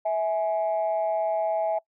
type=tone pair together; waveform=sine; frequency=651.7 / 835 Hz; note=E5 / G#5; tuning=-20 / +9 cents; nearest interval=major third; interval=429 cents; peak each=-23 / -27 dBFS; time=0.05-1.79 s; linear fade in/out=10 ms; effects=noise-tail reverb RT60 0.1 s tail -23 dB re dry + tanh soft clip ceiling -17 dBFS